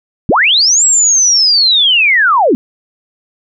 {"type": "linear two-way sweep", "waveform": "sine", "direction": "up then down", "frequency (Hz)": [110, 7740, 211.3], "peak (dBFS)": -6, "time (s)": [0.29, 2.55], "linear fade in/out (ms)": 0, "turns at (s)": 0.85, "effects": []}